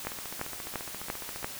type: two click trains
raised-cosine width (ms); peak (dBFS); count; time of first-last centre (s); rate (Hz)
0.5; -16 / -24; 5 / 21; 0.07-1.445 / 0.05-1.429; 2.91 / 14.5
effects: white hiss -41 dBFS RMS until 1.59 s